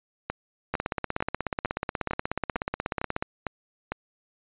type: two click trains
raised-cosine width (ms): 0.5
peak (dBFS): -13 / -12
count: 9 / 42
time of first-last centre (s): 0.3-3.92 / 0.74-3.225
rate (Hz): 2.21 / 16.5
effects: resampled to 8000 Hz